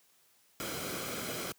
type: noise with comb filter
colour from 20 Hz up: pink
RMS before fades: -38 dBFS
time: 0.6-1.52 s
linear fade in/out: 0 ms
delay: 1.1 ms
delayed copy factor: -0.55
effects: white hiss -67 dBFS RMS until 1.58 s + high-pass 100 Hz 12 dB/octave